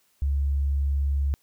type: tone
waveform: sine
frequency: 69.9 Hz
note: C#2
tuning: 15 cents sharp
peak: -21 dBFS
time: 0.22-1.34 s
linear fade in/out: 0 ms
effects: white hiss -66 dBFS RMS until 1.42 s